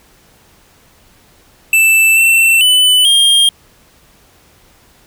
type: tone with pitch steps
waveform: square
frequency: 2649 / 2688 / 2999 / 3218 Hz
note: E7 / E7 / F#7 / G7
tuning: +8 / +33 / +23 / +45 cents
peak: -7 dBFS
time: 1.73-3.49 s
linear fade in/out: 2 ms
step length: 440 ms
effects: pink hiss -48 dBFS RMS until 5.06 s